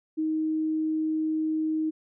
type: tone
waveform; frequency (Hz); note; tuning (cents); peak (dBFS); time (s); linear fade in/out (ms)
sine; 313.9; D#4; +15; -24; 0.17-1.91; 20
effects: none